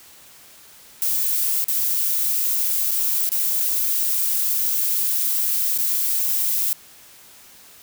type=noise with dropouts; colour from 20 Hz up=violet; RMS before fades=-21 dBFS; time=1.02-6.73 s; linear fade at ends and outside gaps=0 ms; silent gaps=1.642-1.683 / 2.91-2.915 / 3.291-3.318 / 5.776-5.786 s; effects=white hiss -47 dBFS RMS until 7.82 s